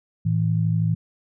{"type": "tone pair together", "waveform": "sine", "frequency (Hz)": [110, 162.59], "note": ["A2", "E3"], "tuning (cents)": [0, -24], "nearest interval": "perfect fifth", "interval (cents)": 676, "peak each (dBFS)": -21, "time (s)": [0.25, 0.95], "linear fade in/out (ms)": 10, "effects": []}